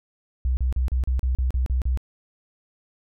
sine tone bursts, 63.4 Hz, B1, 46 cents sharp, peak -19 dBFS, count 10, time 0.45-1.974 s, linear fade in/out 0 ms, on 120 ms, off 36 ms, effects none

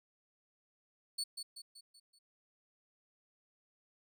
30% pulse tone with echo, 4442 Hz, C#8, 3 cents sharp, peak -32 dBFS, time 1.18-1.24 s, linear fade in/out 10 ms, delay 190 ms, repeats 5, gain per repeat -6 dB, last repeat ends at 2.19 s, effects none

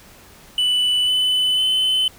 triangle tone with pitch steps, 2978 / 3009 / 3041 Hz, F#7 / F#7 / F#7, +11 / +28 / +47 cents, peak -14 dBFS, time 0.58-2.08 s, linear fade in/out 2 ms, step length 500 ms, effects pink hiss -46 dBFS RMS until 2.18 s

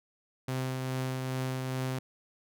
sawtooth tone with tremolo, 130 Hz, C3, 11 cents flat, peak -26 dBFS, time 0.48-1.99 s, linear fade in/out 5 ms, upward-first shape triangle, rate 2.4 Hz, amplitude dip 30%, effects none

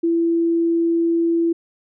sine tone, 334.9 Hz, E4, 27 cents sharp, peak -15 dBFS, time 0.03-1.53 s, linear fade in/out 10 ms, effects none

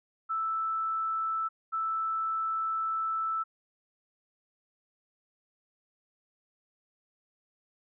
sine tone pair in turn, 1318.5 / 1318.5 Hz, E6 / E6, 0 / 0 cents, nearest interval unison, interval 0 cents, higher neither, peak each -28 dBFS, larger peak neither, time 0.29-1.49 / 1.72-3.44 s, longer second, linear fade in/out 20 ms, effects none

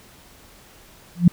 sine tone with exponential growth, 174.61 Hz, F3, in tune, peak -4 dBFS, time 1.15-1.28 s, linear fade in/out 5 ms, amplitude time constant 27 ms, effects pink hiss -49 dBFS RMS until 1.32 s

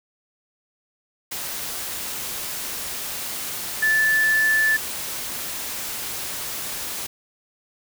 sine tone in noise, 1749 Hz, A6, 11 cents flat, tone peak -16 dBFS, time 3.82-4.77 s, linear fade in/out 10 ms, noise white, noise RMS -30 dBFS, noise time 1.31-7.07 s, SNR +11 dB, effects none

